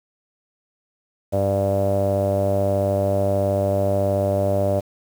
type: tone with low-pass filter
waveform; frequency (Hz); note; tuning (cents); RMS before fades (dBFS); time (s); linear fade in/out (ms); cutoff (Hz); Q
sawtooth; 98.5; G2; +9; -20; 1.32-4.81; 20; 610; 9.9
effects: 7-bit